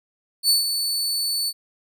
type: tone with ADSR envelope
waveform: sawtooth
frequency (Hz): 4480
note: C#8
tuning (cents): +18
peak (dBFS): -11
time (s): 0.43-1.53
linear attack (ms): 63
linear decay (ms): 140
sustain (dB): -8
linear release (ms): 48
effects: none